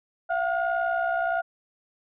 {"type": "tone cluster", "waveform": "sine", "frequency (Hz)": [680, 741, 1430], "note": ["F5", "F#5", "F6"], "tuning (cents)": [-46, 2, 41], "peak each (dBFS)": [-25, -28, -28], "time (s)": [0.29, 1.42], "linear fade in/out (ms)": 20, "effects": ["tanh soft clip ceiling -16 dBFS"]}